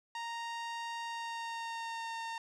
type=tone with pitch glide; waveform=sawtooth; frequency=930 to 914 Hz; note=A#5 to A#5; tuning=-4 to -34 cents; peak=-34 dBFS; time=0.15-2.38 s; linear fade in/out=2 ms; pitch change=-30 cents; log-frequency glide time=1.03-2.14 s; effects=low-pass 6000 Hz 12 dB/octave